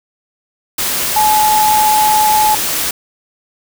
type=tone in noise; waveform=sine; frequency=855 Hz; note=A5; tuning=50 cents flat; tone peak=-9 dBFS; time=1.16-2.55 s; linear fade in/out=5 ms; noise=white; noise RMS=-17 dBFS; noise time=0.78-2.91 s; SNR=+5 dB; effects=none